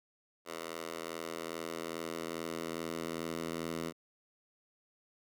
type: tone with high-pass filter sweep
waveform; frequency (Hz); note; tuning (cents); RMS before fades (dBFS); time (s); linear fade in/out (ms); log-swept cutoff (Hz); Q
10% pulse; 82.41; E2; 0; -40; 0.45-3.93; 50; 540 to 200; 0.87
effects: none